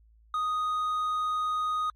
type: tone with hard clipping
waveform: sine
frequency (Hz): 1244.5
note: D#6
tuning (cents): 0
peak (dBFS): -27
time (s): 0.34-1.9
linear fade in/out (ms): 2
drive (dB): 3
effects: added 55 Hz sine -56 dBFS peak until 1.95 s + MP3 64 kbps